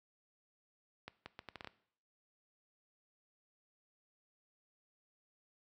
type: accelerating click train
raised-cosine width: 0.3 ms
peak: -29 dBFS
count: 8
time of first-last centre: 1.08-1.673 s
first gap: 180 ms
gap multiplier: 0.73
effects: noise-tail reverb RT60 0.6 s tail -18 dB re dry + high-pass 60 Hz 12 dB/octave